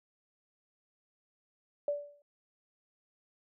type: tone with exponential decay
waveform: sine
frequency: 580 Hz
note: D5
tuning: 22 cents flat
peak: -26 dBFS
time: 1.88-2.22 s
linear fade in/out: 2 ms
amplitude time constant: 73 ms
effects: none